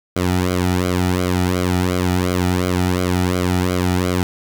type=tone with flanger; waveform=sawtooth; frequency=90.6 Hz; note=F#2; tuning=36 cents flat; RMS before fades=-18 dBFS; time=0.16-4.23 s; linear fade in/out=0 ms; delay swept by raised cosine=1.1 to 1.9 ms; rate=2.8 Hz; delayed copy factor=-0.85; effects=none